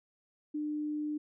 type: tone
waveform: sine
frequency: 300 Hz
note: D4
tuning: 37 cents sharp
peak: -32 dBFS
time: 0.54-1.18 s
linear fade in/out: 10 ms
effects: none